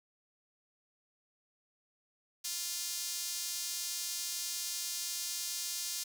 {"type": "tone with high-pass filter", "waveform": "sawtooth", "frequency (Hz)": 349.2, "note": "F4", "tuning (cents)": 0, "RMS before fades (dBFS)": -38, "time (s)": [2.44, 6.04], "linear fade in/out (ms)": 10, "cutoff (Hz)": 5500, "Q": 1.3, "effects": []}